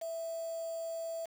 sine tone with quantisation, 659.3 Hz, E5, in tune, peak -36 dBFS, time 0.01-1.26 s, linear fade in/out 10 ms, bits 8, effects none

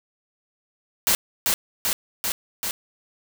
white noise with echo, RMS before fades -19 dBFS, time 1.07-1.15 s, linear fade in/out 0 ms, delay 390 ms, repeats 4, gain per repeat -2 dB, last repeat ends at 2.71 s, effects none

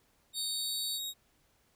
sawtooth tone with pitch glide, 3729 to 3775 Hz, A#7 to A#7, 0 to +21 cents, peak -33 dBFS, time 0.33-1.14 s, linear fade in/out 50 ms, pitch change +21 cents, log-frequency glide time 0.49-0.73 s
25% pulse tone, 4532 Hz, C#8, 37 cents sharp, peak -31 dBFS, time 0.34-1 s, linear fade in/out 50 ms
effects pink hiss -70 dBFS RMS until 1.75 s

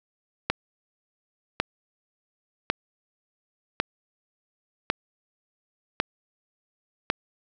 click train, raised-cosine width 0.3 ms, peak -6 dBFS, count 7, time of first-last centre 0.5-7.101 s, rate 0.909 Hz, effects none

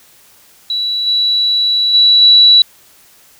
sine tone with level steps, 3931 Hz, B7, 9 cents flat, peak -14 / -10 / -5 / -3 dBFS, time 0.7-2.62 s, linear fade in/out 2 ms, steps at 1.06 / 1.93 / 2.21 s, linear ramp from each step 20 ms, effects white hiss -46 dBFS RMS until 3.39 s

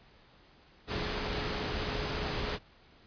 sine tone in noise, 421.2 Hz, G#4, 24 cents sharp, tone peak -42 dBFS, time 0.87-2.59 s, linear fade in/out 50 ms, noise pink, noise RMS -34 dBFS, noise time 0.87-2.59 s, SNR -11 dB, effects pink hiss -60 dBFS RMS until 3.06 s + resampled to 11025 Hz

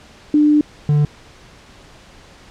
sine / triangle tone pair in turn, 298.6 / 147.71 Hz, D4 / D3, +29 / +10 cents, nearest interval octave, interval 1219 cents, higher first, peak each -9 dBFS, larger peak neither, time 0.34-0.61 / 0.89-1.05 s, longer first, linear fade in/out 2 ms, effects pink hiss -44 dBFS RMS until 2.5 s + low-pass 6000 Hz 12 dB/octave

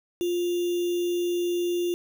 sine tone with sample-and-hold, 350.6 Hz, F4, 7 cents sharp, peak -23 dBFS, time 0.21-1.94 s, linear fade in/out 0 ms, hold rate 3150 Hz, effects none

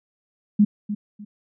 sine tone with echo, 207.7 Hz, G#3, in tune, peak -11 dBFS, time 0.59-0.65 s, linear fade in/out 10 ms, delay 300 ms, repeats 2, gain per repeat -12 dB, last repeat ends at 1.25 s, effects none

